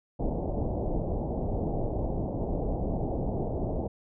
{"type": "low-pass noise", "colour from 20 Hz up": "pink", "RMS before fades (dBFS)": -30, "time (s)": [0.19, 3.88], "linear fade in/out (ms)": 10, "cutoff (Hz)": 780, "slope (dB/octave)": 48, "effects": []}